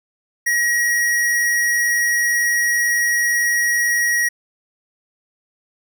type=tone; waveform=square; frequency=1901 Hz; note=A#6; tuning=33 cents sharp; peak=-16 dBFS; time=0.46-4.29 s; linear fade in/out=10 ms; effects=none